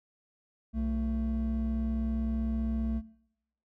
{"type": "tone pair together", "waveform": "triangle", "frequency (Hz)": [62.6, 223.1], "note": ["B1", "A3"], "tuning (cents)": [24, 24], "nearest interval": "octave + minor seventh", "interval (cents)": 2200, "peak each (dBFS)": -28, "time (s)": [0.73, 3.02], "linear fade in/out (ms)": 50, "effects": ["noise-tail reverb RT60 0.8 s tail -21 dB re dry", "tanh soft clip ceiling -22 dBFS"]}